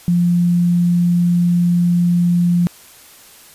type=tone; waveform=sine; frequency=174.4 Hz; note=F3; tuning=2 cents flat; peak=-11 dBFS; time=0.08-2.67 s; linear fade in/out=0 ms; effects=white hiss -43 dBFS RMS until 3.54 s + resampled to 32000 Hz